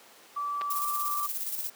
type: tone with pitch glide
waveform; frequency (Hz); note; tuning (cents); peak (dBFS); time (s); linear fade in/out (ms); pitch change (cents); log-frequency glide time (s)
sine; 1158 to 1170.1; D6 to D6; -25 to -7; -29; 0.36-1.27; 10; +18; 0.7-0.88
type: clicks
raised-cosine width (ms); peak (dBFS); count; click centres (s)
0.3; -21; 2; 0.612 / 0.617
type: noise with tremolo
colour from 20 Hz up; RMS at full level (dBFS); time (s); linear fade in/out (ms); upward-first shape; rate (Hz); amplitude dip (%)
violet; -32; 0.7-1.7; 5; square; 17; 45
effects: pink hiss -53 dBFS RMS until 1.75 s + high-pass 400 Hz 12 dB/octave